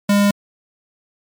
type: tone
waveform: square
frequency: 202.8 Hz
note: G#3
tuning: 41 cents flat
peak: -12 dBFS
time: 0.09-0.31 s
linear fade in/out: 5 ms
effects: MP3 96 kbps